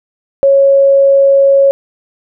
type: tone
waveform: sine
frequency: 551 Hz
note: C#5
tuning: 11 cents flat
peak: -4 dBFS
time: 0.43-1.71 s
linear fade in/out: 0 ms
effects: none